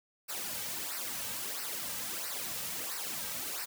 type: noise with flanger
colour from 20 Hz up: white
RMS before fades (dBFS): -38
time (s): 0.28-3.66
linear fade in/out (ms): 20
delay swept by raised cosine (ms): 0.29 to 2.89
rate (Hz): 1.5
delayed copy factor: -0.7
effects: none